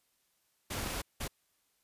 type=noise bursts at uneven times; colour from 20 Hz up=pink; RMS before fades=-37 dBFS; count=2; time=0.7-1.02 / 1.2-1.28 s; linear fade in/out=10 ms; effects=white hiss -75 dBFS RMS until 1.83 s + resampled to 32000 Hz